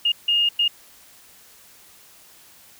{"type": "tone bursts at uneven times", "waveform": "sine", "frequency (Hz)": 2841, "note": "F7", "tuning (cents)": 29, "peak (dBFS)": -16, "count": 3, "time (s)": [[0.05, 0.12], [0.28, 0.49], [0.59, 0.68]], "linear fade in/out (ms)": 5, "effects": ["white hiss -50 dBFS RMS until 2.79 s"]}